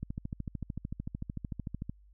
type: click train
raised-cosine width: 5 ms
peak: -24 dBFS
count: 26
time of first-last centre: 0.03-1.896 s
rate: 13.4 Hz
effects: added 50 Hz sine -56 dBFS peak until 2.13 s